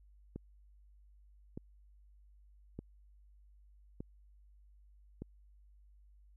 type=click train; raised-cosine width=3 ms; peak=-29 dBFS; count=5; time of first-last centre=0.36-5.22 s; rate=0.823 Hz; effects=added 50 Hz sine -59 dBFS peak until 6.36 s